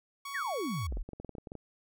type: tone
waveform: sawtooth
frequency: 1118 Hz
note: C#6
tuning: 14 cents sharp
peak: -35 dBFS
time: 0.25-0.87 s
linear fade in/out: 5 ms
type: exponential sweep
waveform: sine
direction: down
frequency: 2023 to 31.55 Hz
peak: -32 dBFS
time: 0.34-1.03 s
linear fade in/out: 10 ms
type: clicks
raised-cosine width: 2 ms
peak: -29 dBFS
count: 12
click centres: 0.924 / 0.971 / 1.09 / 1.133 / 1.2 / 1.247 / 1.293 / 1.352 / 1.383 / 1.472 / 1.519 / 1.553 s
effects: none